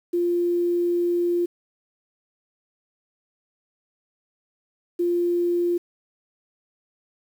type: tone pair in turn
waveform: sine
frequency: 348.5 / 348.5 Hz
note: F4 / F4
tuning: -4 / -4 cents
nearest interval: unison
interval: 0 cents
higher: neither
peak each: -19 dBFS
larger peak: neither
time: 0.13-1.46 / 4.99-5.78 s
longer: first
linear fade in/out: 10 ms
effects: 8-bit